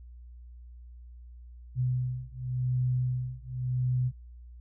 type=beating tone pair; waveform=sine; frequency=125.8 / 126.7 Hz; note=B2 / B2; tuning=+32 / +45 cents; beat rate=0.9 Hz; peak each=-30 dBFS; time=1.75-4.12 s; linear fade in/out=50 ms; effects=added 60 Hz sine -45 dBFS peak until 4.6 s